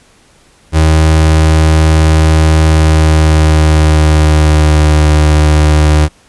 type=tone with pitch glide; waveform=35% pulse; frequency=78.7 to 76.24 Hz; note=D#2 to D#2; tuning=+20 to -35 cents; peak=-3 dBFS; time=0.72-6.09 s; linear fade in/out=50 ms; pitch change=-55 cents; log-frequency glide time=2.64-5.07 s; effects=pink hiss -46 dBFS RMS until 6.28 s + resampled to 24000 Hz